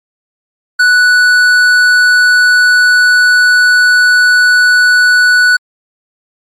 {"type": "tone with tanh clipping", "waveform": "sine", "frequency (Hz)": 1480, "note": "F#6", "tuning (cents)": 0, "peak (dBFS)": -6, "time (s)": [0.79, 5.57], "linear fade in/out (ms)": 10, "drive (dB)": 11, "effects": ["MP3 96 kbps"]}